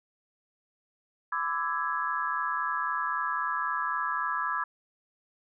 sine chord, E dominant seventh, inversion second, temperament equal with one note detuned, 1004.5 / 1174.7 / 1318.5 / 1661.2 Hz, B5 / D6 / E6 / G#6, +29 / 0 / 0 / 0 cents, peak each -33 dBFS, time 1.32-4.64 s, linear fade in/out 5 ms, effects none

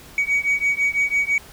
sine beating tone pair, 2255 / 2261 Hz, C#7 / C#7, +29 / +34 cents, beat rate 6 Hz, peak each -19 dBFS, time 0.18-1.38 s, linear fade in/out 2 ms, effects tanh soft clip ceiling -14 dBFS + pink hiss -44 dBFS RMS until 1.52 s

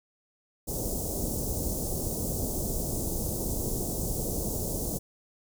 pink band-stop noise, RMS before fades -31 dBFS, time 0.67-4.99 s, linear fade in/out 20 ms, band 620 to 6500 Hz, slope 24 dB/octave, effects none

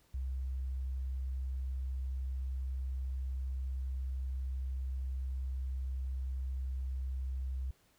sine tone, 65.2 Hz, C2, 5 cents flat, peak -34 dBFS, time 0.14-7.71 s, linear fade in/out 5 ms, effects pink hiss -69 dBFS RMS until 7.98 s

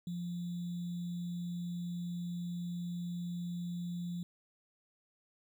sine tone with sample-and-hold, 174.61 Hz, F3, in tune, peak -36 dBFS, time 0.07-4.23 s, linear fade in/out 2 ms, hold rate 3675 Hz, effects none

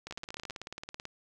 two click trains, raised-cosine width 0.2 ms, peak -23 / -23 dBFS, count 7 / 19, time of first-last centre 0.11-0.5 / 0.07-1.054 s, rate 15.4 / 18.3 Hz, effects none

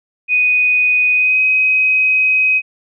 sine tone with pitch glide, 2489 to 2525 Hz, D#7 to D#7, 0 to +25 cents, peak -10 dBFS, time 0.28-2.62 s, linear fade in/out 50 ms, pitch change +25 cents, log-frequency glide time 1.13-1.41 s, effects none

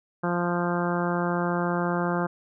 harmonic tone, 174.61 Hz, F3, in tune, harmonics 1 / 2 / 3 / 4 / 5 / 6 / 7 / 8 / 9, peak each -27 / -30 / -32 / -33 / -34 / -35 / -35 / -36 / -37 dBFS, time 0.23-2.27 s, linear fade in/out 10 ms, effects none

